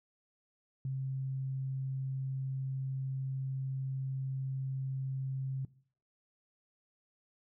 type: tone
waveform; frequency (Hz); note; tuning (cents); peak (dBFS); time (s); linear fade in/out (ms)
sine; 133.3; C3; +33; -33; 0.85-5.65; 2
effects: noise-tail reverb RT60 0.5 s tail -19 dB re dry